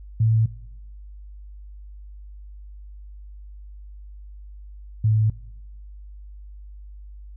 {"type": "tone pair in turn", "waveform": "sine", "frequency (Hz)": [111.4, 108.73], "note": ["A2", "A2"], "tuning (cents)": [22, -20], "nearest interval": "unison", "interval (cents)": 42, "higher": "first", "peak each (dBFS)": -15, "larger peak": "neither", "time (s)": [[0.2, 0.46], [5.04, 5.3]], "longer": "neither", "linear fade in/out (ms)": 5, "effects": ["noise-tail reverb RT60 1.0 s tail -22 dB re dry", "added 50 Hz sine -38 dBFS peak until 7.36 s"]}